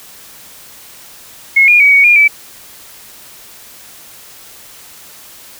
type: tone with pitch steps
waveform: sine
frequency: 2172 / 2428 / 2265 / 2239 / 2417 / 2306 Hz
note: C#7 / D#7 / C#7 / C#7 / D7 / D7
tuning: -36 / -43 / +37 / +17 / +49 / -32 cents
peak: -4 dBFS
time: 1.56-2.28 s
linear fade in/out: 10 ms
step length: 120 ms
effects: white hiss -37 dBFS RMS until 5.59 s